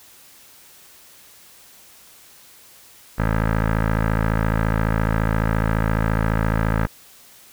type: tone with low-pass filter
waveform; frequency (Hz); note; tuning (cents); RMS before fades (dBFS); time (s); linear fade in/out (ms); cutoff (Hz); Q
15% pulse; 54.5; A1; -16; -20; 3.18-6.87; 10; 1600; 2.4
effects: white hiss -48 dBFS RMS until 7.52 s